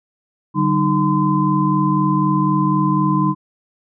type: tone cluster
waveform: sine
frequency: 147.8 / 191.8 / 307.8 / 1025 Hz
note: D3 / G3 / D#4 / C6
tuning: +11 / -37 / -19 / -36 cents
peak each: -19 dBFS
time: 0.54-3.35 s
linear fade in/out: 50 ms
effects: none